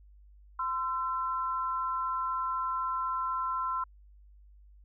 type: tone pair together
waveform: sine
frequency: 1031 / 1342 Hz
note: C6 / E6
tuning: -26 / +31 cents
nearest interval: perfect fourth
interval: 457 cents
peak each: -31 / -33 dBFS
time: 0.59-3.84 s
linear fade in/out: 5 ms
effects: added 50 Hz sine -53 dBFS peak until 4.84 s